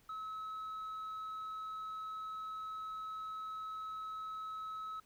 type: tone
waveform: sine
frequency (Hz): 1290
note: E6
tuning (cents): -38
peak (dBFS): -38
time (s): 0.09-5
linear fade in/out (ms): 5
effects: tanh soft clip ceiling -40 dBFS + pink hiss -69 dBFS RMS until 5.05 s